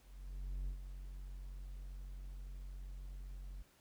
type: tone with ADSR envelope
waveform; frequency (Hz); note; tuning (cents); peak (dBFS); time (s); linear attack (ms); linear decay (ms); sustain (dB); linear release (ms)
triangle; 46.25; F#1; 0; -35; 0-3.63; 680; 86; -8; 14
effects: pink hiss -69 dBFS RMS until 3.8 s